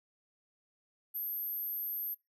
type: tone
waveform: sine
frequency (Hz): 12870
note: G9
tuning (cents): +44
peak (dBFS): -33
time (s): 1.14-2.15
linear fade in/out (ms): 20
effects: noise-tail reverb RT60 0.2 s tail -21 dB re dry + tanh soft clip ceiling -32 dBFS